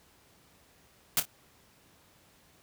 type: noise with echo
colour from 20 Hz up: white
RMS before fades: -25 dBFS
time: 1.17-1.2 s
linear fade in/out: 2 ms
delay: 27 ms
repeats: 2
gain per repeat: -11 dB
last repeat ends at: 1.254 s
effects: pink hiss -62 dBFS RMS until 2.62 s + high-pass 60 Hz 12 dB/octave